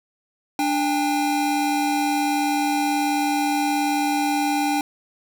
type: tone pair together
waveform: square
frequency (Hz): 293.7 / 802.4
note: D4 / G5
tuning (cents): 0 / +40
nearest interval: octave + perfect fourth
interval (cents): 1740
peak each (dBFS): -23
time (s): 0.59-4.81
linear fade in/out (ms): 2
effects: none